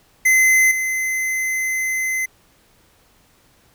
square tone with level steps, 2052 Hz, C7, 34 cents flat, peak -12 / -20 dBFS, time 0.25-2.26 s, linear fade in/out 10 ms, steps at 0.71 s, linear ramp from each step 5 ms, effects pink hiss -56 dBFS RMS until 3.74 s

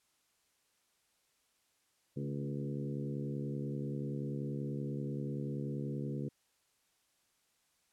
harmonic tone with a mistuned harmonic, 70.4 Hz, C#2, 27 cents sharp, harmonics 2 / 3 / 4 / 5 / 6 / 7, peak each -38 / -42 / -44 / -46 / -48 / -49 dBFS, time 2.16-6.29 s, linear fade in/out 10 ms, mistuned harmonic 3, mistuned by +40 cents, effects white hiss -75 dBFS RMS until 7.92 s + low-pass 11000 Hz 12 dB/octave

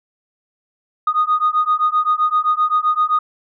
sine beating tone pair, 1234 / 1241.7 Hz, D#6 / D#6, -15 / -4 cents, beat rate 7.7 Hz, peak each -16 dBFS, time 1.07-3.19 s, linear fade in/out 5 ms, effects tanh soft clip ceiling -8 dBFS

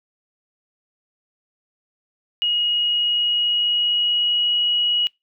sine tone with pitch glide, 2887 to 2909 Hz, F#7 to F#7, -43 to -30 cents, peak -17 dBFS, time 2.42-5.07 s, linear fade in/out 0 ms, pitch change +13 cents, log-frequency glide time 2.63-4.59 s, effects noise-tail reverb RT60 0.2 s tail -25 dB re dry

